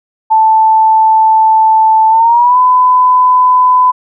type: tone with pitch glide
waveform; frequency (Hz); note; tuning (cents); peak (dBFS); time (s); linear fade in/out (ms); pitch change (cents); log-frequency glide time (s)
sine; 880 to 1005; A5 to B5; 0 to +30; -4; 0.3-3.92; 20; +230; 2.09-2.58
effects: none